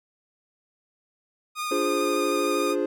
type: tone with vibrato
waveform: sawtooth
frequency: 1227 Hz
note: D#6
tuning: 25 cents flat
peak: -24 dBFS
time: 1.55-2.76 s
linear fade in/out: 50 ms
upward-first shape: square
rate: 13 Hz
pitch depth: 11 cents each way
type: chord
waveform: triangle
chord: D half-diminished seventh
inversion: none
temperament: equal with one note detuned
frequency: 292.1 / 349.2 / 415.3 / 523.3 Hz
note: D4 / F4 / Ab4 / C5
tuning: -9 / 0 / 0 / 0 cents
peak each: -27 / -26 / -26 / -27 dBFS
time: 1.71-2.86 s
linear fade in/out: 5 ms
effects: none